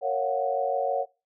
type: chord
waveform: sine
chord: Gb major seventh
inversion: first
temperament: just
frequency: 462.5 / 555 / 693.7 / 740 Hz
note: Bb4 / Db5 / F5 / Gb5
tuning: -14 / +2 / -12 / 0 cents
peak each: -32 / -27 / -32 / -28 dBFS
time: 0.01-1.06 s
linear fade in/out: 50 ms
effects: noise-tail reverb RT60 0.3 s tail -23 dB re dry